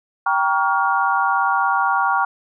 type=chord; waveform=sine; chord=G half-diminished seventh; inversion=none; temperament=just; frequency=784 / 940.8 / 1128.9 / 1411.2 Hz; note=G5 / Bb5 / Db6 / F6; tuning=0 / +16 / +31 / +18 cents; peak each=-21 dBFS; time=0.26-2.25 s; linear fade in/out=5 ms; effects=none